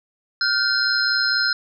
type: tone cluster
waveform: sine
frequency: 1413 / 1537 / 4178 / 5150 Hz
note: F6 / G6 / C8 / E8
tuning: +20 / -35 / -3 / -41 cents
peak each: -23 dBFS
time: 0.41-1.53 s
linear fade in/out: 2 ms
effects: none